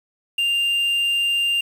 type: tone with quantisation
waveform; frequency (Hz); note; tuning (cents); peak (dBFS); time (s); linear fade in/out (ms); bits
triangle; 2794; F7; 0; -16; 0.38-1.61; 5; 7
effects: none